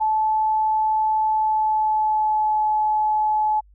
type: tone with pitch glide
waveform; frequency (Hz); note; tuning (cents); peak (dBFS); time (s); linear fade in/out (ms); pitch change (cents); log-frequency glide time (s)
sine; 868 to 856.5; A5 to A5; -24 to -47; -17; 0-3.61; 20; -23; 1.3-2.64
effects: added 50 Hz sine -49 dBFS peak until 3.74 s